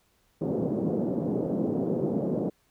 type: band-pass noise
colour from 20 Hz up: pink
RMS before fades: -28 dBFS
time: 0.41-2.5 s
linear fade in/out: 10 ms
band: 160 to 520 Hz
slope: 24 dB/octave
effects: pink hiss -68 dBFS RMS until 2.7 s